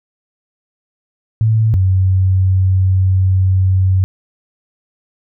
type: tone pair in turn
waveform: sine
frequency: 110.5 / 94.05 Hz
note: A2 / F#2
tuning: +8 / +29 cents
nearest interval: minor third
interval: 279 cents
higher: first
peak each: -9 dBFS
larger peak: neither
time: 1.41-1.74 / 1.74-4.04 s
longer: second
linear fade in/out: 0 ms
effects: none